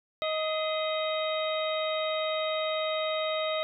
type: harmonic tone with a mistuned harmonic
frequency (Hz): 627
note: D#5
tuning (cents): +13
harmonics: 1 / 2 / 3 / 4 / 5 / 6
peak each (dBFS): -29 / -35 / -39 / -42 / -42 / -36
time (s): 0.22-3.63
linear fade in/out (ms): 0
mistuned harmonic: 3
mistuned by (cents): +150
effects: none